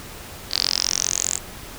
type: tone with band-pass filter sweep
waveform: sawtooth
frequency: 45.01 Hz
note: F#1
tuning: 47 cents flat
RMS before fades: -23 dBFS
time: 0.5-1.4 s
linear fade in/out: 50 ms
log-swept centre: 4500 to 7500 Hz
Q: 8.7
effects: pink hiss -38 dBFS RMS until 1.78 s